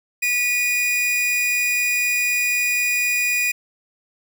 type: tone pair together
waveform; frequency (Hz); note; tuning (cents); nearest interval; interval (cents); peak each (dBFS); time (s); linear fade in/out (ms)
45% pulse; 1952 / 2459; B6 / D#7; -21 / -21; major third; 400; -29 / -18; 0.22-3.52; 10
effects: none